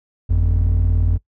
triangle tone pair together, 49.28 / 87.8 Hz, G1 / F2, +10 / +10 cents, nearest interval minor seventh, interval 1000 cents, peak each -13 dBFS, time 0.29-1.18 s, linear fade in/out 20 ms, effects noise-tail reverb RT60 0.1 s tail -21 dB re dry + tanh soft clip ceiling -8 dBFS

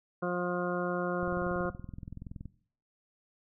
harmonic tone, 177.5 Hz, F3, 28 cents sharp, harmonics 1 / 2 / 3 / 4 / 6 / 7 / 8, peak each -34 / -35 / -35 / -40 / -40 / -42 / -40 dBFS, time 0.22-1.7 s, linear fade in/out 10 ms
click train, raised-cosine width 5 ms, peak -30 dBFS, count 27, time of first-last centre 1.23-2.456 s, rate 21.2 Hz
effects noise-tail reverb RT60 0.5 s tail -17 dB re dry

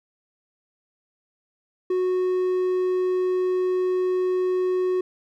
triangle tone, 367.4 Hz, F#4, 12 cents flat, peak -18 dBFS, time 1.9-5.01 s, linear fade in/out 5 ms, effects none

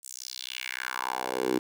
10% pulse tone with high-pass filter sweep, 63.5 Hz, B1, 49 cents sharp, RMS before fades -33 dBFS, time 0.03-1.59 s, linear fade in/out 5 ms, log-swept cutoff 8500 to 310 Hz, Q 3, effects none

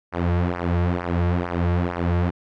sawtooth tone with flanger, 87.31 Hz, F2, in tune, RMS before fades -22 dBFS, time 0.12-2.31 s, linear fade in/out 20 ms, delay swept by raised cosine 0.26 to 4.06 ms, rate 2.2 Hz, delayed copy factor -0.85, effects low-pass 2000 Hz 12 dB/octave

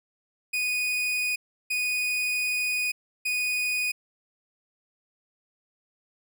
40% pulse tone bursts at uneven times, 2479 Hz, D#7, 7 cents flat, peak -24 dBFS, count 3, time 0.53-1.36 / 1.7-2.92 / 3.25-3.92 s, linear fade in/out 10 ms, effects none

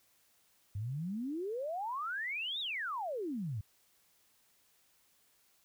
sine exponential two-way sweep, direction up then down, 95.2 to 3863 to 95.2 Hz, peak -35 dBFS, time 0.75-3.61 s, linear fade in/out 5 ms, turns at 2.6 s, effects white hiss -70 dBFS RMS until 5.64 s

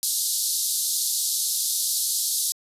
white band-pass noise, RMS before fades -25 dBFS, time 0.03-2.52 s, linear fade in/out 0 ms, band 3800 to 13000 Hz, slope 48 dB/octave, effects resampled to 32000 Hz

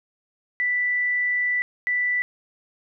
sine tone pair in turn, 1975.5 / 1975.5 Hz, B6 / B6, 0 / 0 cents, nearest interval unison, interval 0 cents, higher neither, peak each -20 dBFS, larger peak neither, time 0.6-1.62 / 1.87-2.22 s, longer first, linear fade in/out 0 ms, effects none

